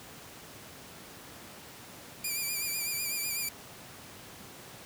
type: tone with vibrato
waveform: 5% pulse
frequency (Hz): 2377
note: D7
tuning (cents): +20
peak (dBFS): -22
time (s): 2.24-3.49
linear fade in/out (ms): 5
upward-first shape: sine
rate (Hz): 8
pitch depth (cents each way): 51
effects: pink hiss -48 dBFS RMS until 4.85 s + high-pass 100 Hz 12 dB/octave